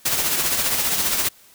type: noise with tremolo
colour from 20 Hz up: white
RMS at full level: -19 dBFS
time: 0.05-1.29 s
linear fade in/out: 10 ms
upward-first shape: triangle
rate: 15 Hz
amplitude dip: 50%
effects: white hiss -51 dBFS RMS until 1.54 s